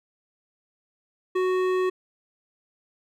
sine tone with hard clipping, 370 Hz, F#4, in tune, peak -23 dBFS, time 1.35-1.9 s, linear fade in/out 10 ms, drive 13 dB, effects none

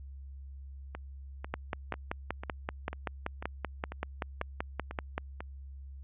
two click trains, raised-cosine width 0.5 ms, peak -17 / -24 dBFS, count 20 / 10, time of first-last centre 1.54-5.18 / 0.95-5.405 s, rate 5.22 / 2.02 Hz, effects added 68 Hz sine -43 dBFS peak until 6.03 s + resampled to 8000 Hz

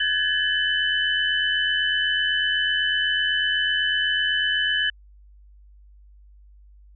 sine tone cluster, 1536 / 1686 / 1774 / 3011 Hz, G6 / G#6 / A6 / F#7, -36 / +26 / +14 / +30 cents, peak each -32 / -23 / -31 / -23 dBFS, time 0-4.9 s, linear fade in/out 5 ms, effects added 50 Hz sine -47 dBFS peak until 6.95 s

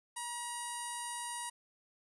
sawtooth tone with low-pass filter, 956 Hz, A#5, 43 cents sharp, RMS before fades -41 dBFS, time 0.16-1.5 s, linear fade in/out 10 ms, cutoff 9500 Hz, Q 8.6, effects none

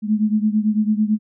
sine beating tone pair, 210.9 / 219.9 Hz, G#3 / A3, +27 / -1 cents, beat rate 9 Hz, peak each -17 / -20 dBFS, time 0.02-1.19 s, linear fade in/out 50 ms, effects none

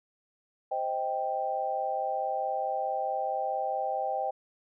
sine chord, C minor, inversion none, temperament just, 523.3 / 627.9 / 784.9 Hz, C5 / Eb5 / G5, 0 / +16 / +2 cents, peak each -35 / -34 / -30 dBFS, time 0.71-4.31 s, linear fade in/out 10 ms, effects none

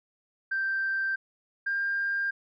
sine tone pair in turn, 1568 / 1599.1 Hz, G6 / G6, 0 / +34 cents, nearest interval unison, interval 34 cents, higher second, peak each -25 / -25 dBFS, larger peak neither, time 0.51-1.16 / 1.66-2.31 s, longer neither, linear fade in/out 10 ms, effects tanh soft clip ceiling -21 dBFS

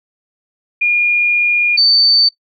sine tone pair in turn, 2425 / 4558 Hz, D#7 / C#8, -45 / +47 cents, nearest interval major seventh, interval 1092 cents, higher second, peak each -10 / -8 dBFS, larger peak second, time 0.81-1.77 / 1.77-2.29 s, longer first, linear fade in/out 10 ms, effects noise-tail reverb RT60 0.1 s tail -19 dB re dry

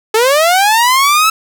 sawtooth linear sweep, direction up, 423.6 to 1318.5 Hz, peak -4 dBFS, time 0.14-1.3 s, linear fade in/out 5 ms, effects none

